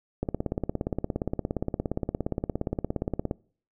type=click train; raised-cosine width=2 ms; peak=-14 dBFS; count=54; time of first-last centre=0.23-3.311 s; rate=17.2 Hz; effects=noise-tail reverb RT60 0.5 s tail -25 dB re dry